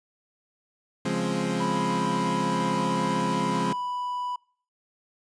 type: chord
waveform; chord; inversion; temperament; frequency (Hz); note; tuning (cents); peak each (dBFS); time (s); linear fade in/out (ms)
30% pulse; Db major seventh; none; equal; 138.59 / 174.61 / 207.7 / 261.6; Db3 / F3 / Ab3 / C4; 0 / 0 / 0 / 0; -32 / -27 / -27 / -28; 1.05-3.73; 5
type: tone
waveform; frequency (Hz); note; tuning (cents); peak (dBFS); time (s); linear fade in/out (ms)
triangle; 987.8; B5; 0; -26; 1.6-4.36; 5
effects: noise-tail reverb RT60 0.5 s tail -25 dB re dry + resampled to 22050 Hz